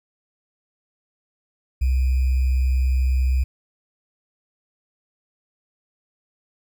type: tone with sample-and-hold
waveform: sine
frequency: 64.6 Hz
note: C2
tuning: 21 cents flat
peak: -16 dBFS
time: 1.81-3.44 s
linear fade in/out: 10 ms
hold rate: 2450 Hz
effects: none